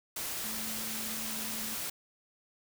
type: tone in noise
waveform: sine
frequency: 220 Hz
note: A3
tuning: in tune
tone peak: -44 dBFS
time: 0.44-1.75 s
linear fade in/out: 5 ms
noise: white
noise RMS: -37 dBFS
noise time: 0.16-1.9 s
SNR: -10 dB
effects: none